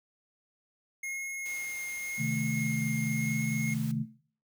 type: tone with vibrato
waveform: square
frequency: 2148 Hz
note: C7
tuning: 45 cents sharp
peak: -35 dBFS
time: 1.03-3.74 s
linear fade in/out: 5 ms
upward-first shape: sine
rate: 0.92 Hz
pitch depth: 12 cents each way
type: noise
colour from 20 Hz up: white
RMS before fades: -48 dBFS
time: 1.45-3.92 s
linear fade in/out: 10 ms
type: chord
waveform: sine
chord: A diminished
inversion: first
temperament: equal with one note detuned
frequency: 131.19 / 155.56 / 220 Hz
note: C3 / Eb3 / A3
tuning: +5 / 0 / 0 cents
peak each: -33 dBFS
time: 2.17-4.06 s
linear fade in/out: 50 ms
effects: noise-tail reverb RT60 0.5 s tail -18 dB re dry